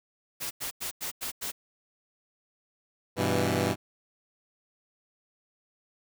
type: noise bursts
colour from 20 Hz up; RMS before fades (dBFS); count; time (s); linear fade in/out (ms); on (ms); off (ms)
white; -34; 6; 0.4-1.52; 20; 110; 92
type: chord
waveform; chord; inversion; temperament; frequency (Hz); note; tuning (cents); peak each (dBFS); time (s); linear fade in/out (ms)
10% pulse; E minor; first; equal; 98 / 123.47 / 164.81; G2 / B2 / E3; 0 / 0 / 0; -20 / -21 / -22; 3.16-3.76; 50
effects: none